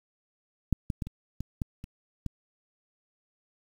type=clicks; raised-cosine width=5 ms; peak=-11 / -17 / -19 / -26 / -21 / -17 / -28 / -20 dBFS; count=8; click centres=0.727 / 0.902 / 1.022 / 1.07 / 1.406 / 1.618 / 1.841 / 2.263 s; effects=8-bit